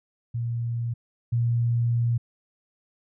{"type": "tone pair in turn", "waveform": "sine", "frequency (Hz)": [117.7, 118.17], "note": ["A#2", "A#2"], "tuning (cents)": [17, 24], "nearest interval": "unison", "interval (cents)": 7, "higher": "second", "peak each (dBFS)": [-25, -20], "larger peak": "second", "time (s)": [[0.34, 0.94], [1.32, 2.18]], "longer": "second", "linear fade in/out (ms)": 10, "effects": []}